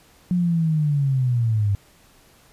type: linear sweep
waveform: sine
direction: down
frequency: 181.2 to 98 Hz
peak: -17 dBFS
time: 0.31-1.75 s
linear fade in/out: 0 ms
effects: pink hiss -54 dBFS RMS until 2.52 s + resampled to 32000 Hz